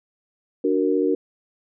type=chord; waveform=sine; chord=D augmented; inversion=none; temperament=equal with one note detuned; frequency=293.7 / 370 / 464.8 Hz; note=D4 / F#4 / A#4; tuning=0 / 0 / -5 cents; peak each=-22 dBFS; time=0.64-1.15 s; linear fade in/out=5 ms; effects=none